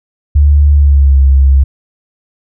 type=tone with pitch glide; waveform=sine; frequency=72.6 to 67.74 Hz; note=D2 to C#2; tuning=-19 to -39 cents; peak=-3 dBFS; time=0.35-1.64 s; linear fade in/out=10 ms; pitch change=-120 cents; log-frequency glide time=0.73-1.19 s; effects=none